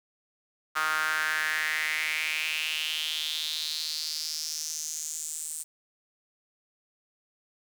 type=tone with high-pass filter sweep; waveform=sawtooth; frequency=155.56 Hz; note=D#3; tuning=in tune; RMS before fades=-31 dBFS; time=0.75-5.64 s; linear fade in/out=20 ms; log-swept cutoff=1300 to 8500 Hz; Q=4.9; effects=8-bit